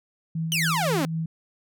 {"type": "tone with tremolo", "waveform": "sine", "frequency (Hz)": 162.3, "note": "E3", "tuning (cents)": -27, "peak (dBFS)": -24, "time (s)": [0.35, 1.26], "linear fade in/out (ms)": 5, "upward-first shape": "sine", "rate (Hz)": 3.9, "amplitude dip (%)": 40}
{"type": "exponential sweep", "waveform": "sawtooth", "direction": "down", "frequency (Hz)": [3136, 250], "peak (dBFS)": -19, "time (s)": [0.52, 1.05], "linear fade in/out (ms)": 0}
{"effects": []}